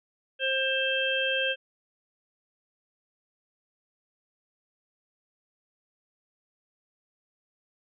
harmonic tone, 530 Hz, C5, 22 cents sharp, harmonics 1 / 3 / 5 / 6, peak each -30 / -30 / -30 / -30 dBFS, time 0.39-1.56 s, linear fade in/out 50 ms, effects none

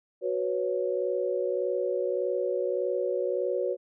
sine chord, F# suspended fourth, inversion none, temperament just, 370 / 493.3 / 555 Hz, F#4 / B4 / C#5, 0 / -2 / +2 cents, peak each -30 dBFS, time 0.21-3.77 s, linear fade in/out 50 ms, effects none

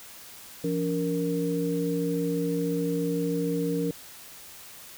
sine tone cluster, 171.4 / 285.2 / 465.9 Hz, F3 / C#4 / A#4, -32 / +49 / -1 cents, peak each -29 dBFS, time 0.64-3.91 s, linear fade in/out 2 ms, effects white hiss -46 dBFS RMS until 4.97 s

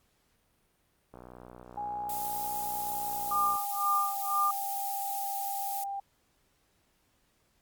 click train, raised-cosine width 1 ms, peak -33 dBFS, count 149, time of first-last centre 1.14-3.554 s, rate 61.3 Hz
sine tone with pitch glide, 828 to 793.8 Hz, G#5 to G5, -5 to +22 cents, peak -33 dBFS, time 1.77-6 s, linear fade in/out 5 ms, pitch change -73 cents, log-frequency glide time 2.84-4.2 s
violet noise, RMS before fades -37 dBFS, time 2.09-5.84 s, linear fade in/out 5 ms
sine tone with tremolo, 1200 Hz, D6, 37 cents sharp, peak -24 dBFS, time 3.31-4.51 s, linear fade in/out 5 ms, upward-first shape sine, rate 2 Hz, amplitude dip 100%
effects pink hiss -71 dBFS RMS until 7.61 s + Opus 48 kbps

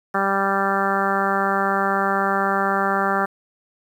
harmonic tone, 196 Hz, G3, in tune, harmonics 1 / 2 / 3 / 4 / 5 / 6 / 7 / 8 / 9, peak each -27 / -27 / -28 / -24 / -30 / -25 / -25 / -28 / -30 dBFS, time 0.14-3.26 s, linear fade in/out 10 ms, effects 8-bit

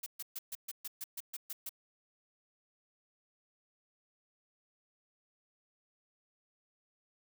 blue noise bursts, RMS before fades -41 dBFS, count 11, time 0.03-1.693 s, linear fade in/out 5 ms, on 33 ms, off 130 ms, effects none

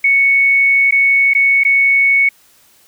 sine tone with dropouts, 2217 Hz, C#7, in tune, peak -8 dBFS, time 0.04-2.29 s, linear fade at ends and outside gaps 5 ms, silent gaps 0.91-0.922 / 1.336-1.349 / 1.636-1.649 s, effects white hiss -50 dBFS RMS until 2.87 s

